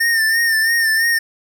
square tone with vibrato, 1811 Hz, A6, 49 cents sharp, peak -14 dBFS, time 0-1.19 s, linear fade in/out 10 ms, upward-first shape sine, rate 3 Hz, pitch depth 49 cents each way, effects none

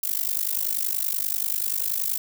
violet noise with amplitude modulation, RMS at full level -22 dBFS, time 0.03-2.18 s, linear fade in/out 5 ms, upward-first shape sine, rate 50.4 Hz, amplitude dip 95%, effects none

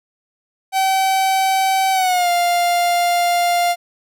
45% pulse tone with pitch glide, 767 to 699.3 Hz, G5 to F5, -38 to +2 cents, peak -14 dBFS, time 0.72-3.76 s, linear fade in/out 50 ms, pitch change -160 cents, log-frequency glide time 1.92-2.29 s, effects none

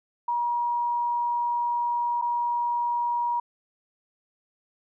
sine tone with dropouts, 955 Hz, A#5, 42 cents sharp, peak -23 dBFS, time 0.28-3.4 s, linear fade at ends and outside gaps 5 ms, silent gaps 2.215-2.221 s, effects none

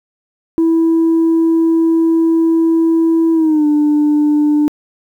sine tone with pitch glide, 328.2 to 297.5 Hz, E4 to D4, -8 to +22 cents, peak -7 dBFS, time 0.58-4.68 s, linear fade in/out 0 ms, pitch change -170 cents, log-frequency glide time 3.33-3.66 s, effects tanh soft clip ceiling -7 dBFS + 8-bit

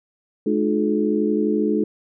harmonic tone with a mistuned harmonic, 71.3 Hz, C#2, 49 cents sharp, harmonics 3 / 4 / 5 / 6, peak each -22 / -22 / -25 / -23 dBFS, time 0.46-1.84 s, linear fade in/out 5 ms, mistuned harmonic 4, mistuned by +110 cents, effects none

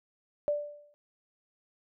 sine tone with exponential decay, 587.3 Hz, D5, in tune, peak -23 dBFS, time 0.48-0.94 s, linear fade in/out 0 ms, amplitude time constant 100 ms, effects none

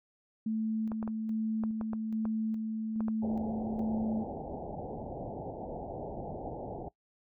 sine tone with tremolo, 220 Hz, A3, in tune, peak -29 dBFS, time 0.46-4.24 s, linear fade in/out 5 ms, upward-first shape square, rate 1.2 Hz, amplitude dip 30%
clicks, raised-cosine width 1 ms, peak -26 dBFS, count 9, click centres 0.918 / 1.028 / 1.077 / 1.637 / 1.812 / 1.933 / 2.254 / 3.006 / 3.083 s
white low-pass noise, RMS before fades -40 dBFS, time 3.22-6.89 s, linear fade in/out 10 ms, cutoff 840 Hz, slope 96 dB/octave
effects noise-tail reverb RT60 0.1 s tail -20 dB re dry

